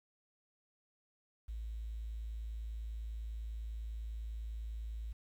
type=tone; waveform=sine; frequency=55 Hz; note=A1; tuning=in tune; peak=-39 dBFS; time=1.48-5.13 s; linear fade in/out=10 ms; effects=11-bit